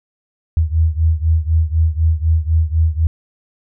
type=beating tone pair; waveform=sine; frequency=79 / 83 Hz; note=D#2 / E2; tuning=+27 / +12 cents; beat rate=4 Hz; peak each=-14 / -16 dBFS; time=0.57-3.07 s; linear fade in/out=0 ms; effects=none